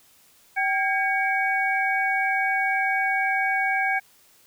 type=tone cluster; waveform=sine; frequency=772 / 1620 / 2249 Hz; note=G5 / G#6 / C#7; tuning=-27 / -43 / +24 cents; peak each=-25 dBFS; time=0.56-4 s; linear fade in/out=20 ms; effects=white hiss -57 dBFS RMS until 4.46 s